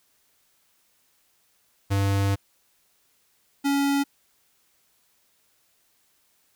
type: tone pair in turn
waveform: square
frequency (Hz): 98.9 / 280.3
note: G2 / C#4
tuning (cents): +16 / +19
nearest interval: octave + tritone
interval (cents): 1803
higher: second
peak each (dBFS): -21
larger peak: neither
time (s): 1.9-2.36 / 3.64-4.04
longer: first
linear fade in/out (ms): 20
effects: white hiss -66 dBFS RMS until 6.55 s